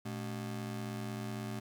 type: ring-modulated tone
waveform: 35% pulse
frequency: 166.1 Hz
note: E3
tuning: 13 cents sharp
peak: -33 dBFS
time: 0.05-1.6 s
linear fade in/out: 10 ms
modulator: 48 Hz
effects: 11-bit